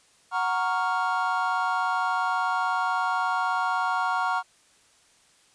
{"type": "chord", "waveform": "triangle", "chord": "Gb major seventh", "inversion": "none", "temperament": "equal", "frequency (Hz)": [740, 932.3, 1108.7, 1396.9], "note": ["Gb5", "Bb5", "Db6", "F6"], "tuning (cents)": [0, 0, 0, 0], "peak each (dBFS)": -27, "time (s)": [0.31, 4.43], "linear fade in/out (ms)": 50, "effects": ["white hiss -60 dBFS RMS until 5.54 s", "resampled to 22050 Hz"]}